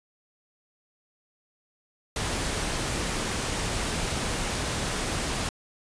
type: noise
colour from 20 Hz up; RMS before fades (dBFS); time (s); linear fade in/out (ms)
pink; -29; 2.16-5.49; 2
effects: resampled to 22050 Hz